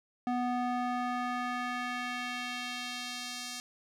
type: tone with band-pass filter sweep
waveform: square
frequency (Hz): 246.6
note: B3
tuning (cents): -2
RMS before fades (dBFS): -35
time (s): 0.27-3.6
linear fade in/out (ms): 0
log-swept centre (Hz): 600 to 5700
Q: 1.1
effects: none